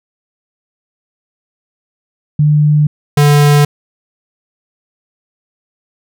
sine / square tone pair in turn, 149.6 / 146.01 Hz, D3 / D3, +32 / -10 cents, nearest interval unison, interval 42 cents, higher first, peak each -6 dBFS, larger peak neither, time 2.39-2.87 / 3.17-3.65 s, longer neither, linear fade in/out 5 ms, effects none

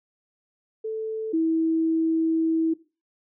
sine tone pair in turn, 440 / 324.1 Hz, A4 / E4, 0 / -29 cents, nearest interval perfect fourth, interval 529 cents, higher first, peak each -26 / -19 dBFS, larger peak second, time 0.84-1.33 / 1.33-2.74 s, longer second, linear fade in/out 10 ms, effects noise-tail reverb RT60 0.3 s tail -18 dB re dry

